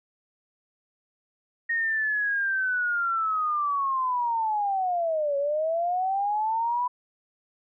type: linear two-way sweep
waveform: sine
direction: down then up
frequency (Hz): 1864.7 to 554.4 to 996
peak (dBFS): -23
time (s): 1.69-6.88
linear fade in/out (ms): 10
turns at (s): 5.37
effects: none